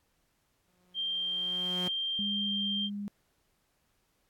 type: tone with exponential growth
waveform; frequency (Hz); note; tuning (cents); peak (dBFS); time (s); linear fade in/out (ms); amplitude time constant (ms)
sawtooth; 180.4; F#3; -44; -29; 0.68-1.88; 2; 260
type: tone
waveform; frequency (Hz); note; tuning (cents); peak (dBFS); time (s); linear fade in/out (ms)
sine; 3171; G7; +19; -30; 0.94-2.9; 50
type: tone with vibrato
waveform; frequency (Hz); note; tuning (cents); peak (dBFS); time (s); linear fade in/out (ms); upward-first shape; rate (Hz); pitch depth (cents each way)
sine; 202.7; G#3; -42; -34; 2.19-3.08; 0; square; 1.7; 8
effects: pink hiss -74 dBFS RMS until 4.29 s + AAC 64 kbps